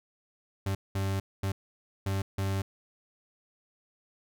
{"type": "tone bursts at uneven times", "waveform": "40% pulse", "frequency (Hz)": 97.2, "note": "G2", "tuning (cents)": -14, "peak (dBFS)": -27, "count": 5, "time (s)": [[0.66, 0.75], [0.95, 1.2], [1.43, 1.52], [2.06, 2.22], [2.38, 2.62]], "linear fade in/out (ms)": 5, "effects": []}